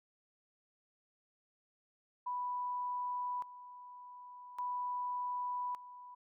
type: tone with tremolo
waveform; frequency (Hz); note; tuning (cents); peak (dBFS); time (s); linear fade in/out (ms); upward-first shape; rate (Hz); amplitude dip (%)
sine; 987.8; B5; 0; -35; 2.26-6.15; 10; square; 0.43; 80
effects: none